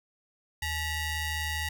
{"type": "ring-modulated tone", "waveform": "sawtooth", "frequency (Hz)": 932.3, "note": "A#5", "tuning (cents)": 0, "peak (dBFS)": -23, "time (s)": [0.62, 1.69], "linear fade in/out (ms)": 5, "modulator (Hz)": 1010, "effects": []}